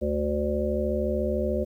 harmonic tone, 73.6 Hz, D2, 4 cents sharp, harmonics 1 / 3 / 5 / 7 / 8, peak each -30 / -30 / -30 / -30 / -30 dBFS, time 0.01-1.65 s, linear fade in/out 20 ms, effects 10-bit

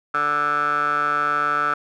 15% pulse tone with band-pass filter, 146.83 Hz, D3, in tune, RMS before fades -21 dBFS, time 0.14-1.74 s, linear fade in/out 5 ms, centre 1300 Hz, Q 7.9, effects none

